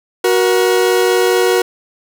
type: tone pair together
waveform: 40% pulse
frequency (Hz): 370 / 474.6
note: F#4 / A#4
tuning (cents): 0 / +31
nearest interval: major third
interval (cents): 431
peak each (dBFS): -12 / -13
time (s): 0.24-1.62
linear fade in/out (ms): 5
effects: none